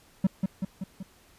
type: tone with echo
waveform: triangle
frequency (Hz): 190.4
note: F#3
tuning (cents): +50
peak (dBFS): -16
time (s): 0.24-0.27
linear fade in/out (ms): 5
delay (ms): 190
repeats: 4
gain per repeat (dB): -4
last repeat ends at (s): 1.03
effects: pink hiss -59 dBFS RMS until 1.38 s + resampled to 32000 Hz